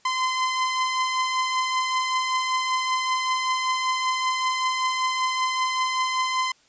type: beating tone pair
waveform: sawtooth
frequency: 1026 / 1031.2 Hz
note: C6 / C6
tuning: -34 / -26 cents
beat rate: 5.2 Hz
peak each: -27 / -19 dBFS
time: 0.05-6.52 s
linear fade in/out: 5 ms
effects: white hiss -59 dBFS RMS until 6.68 s + resampled to 16000 Hz